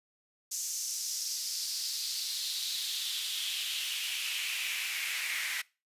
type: noise with high-pass filter sweep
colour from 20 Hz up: pink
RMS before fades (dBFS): -35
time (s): 0.51-5.62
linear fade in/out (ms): 10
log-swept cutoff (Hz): 6400 to 2000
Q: 3.4
effects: noise-tail reverb RT60 0.3 s tail -23 dB re dry + resampled to 32000 Hz